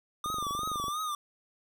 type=tone with vibrato; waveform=square; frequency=1200 Hz; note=D6; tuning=37 cents sharp; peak=-32 dBFS; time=0.24-1.15 s; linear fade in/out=2 ms; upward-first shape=triangle; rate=2.9 Hz; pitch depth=110 cents each way
type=click train; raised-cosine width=2 ms; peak=-28 dBFS; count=16; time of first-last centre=0.26-0.882 s; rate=24.1 Hz
effects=none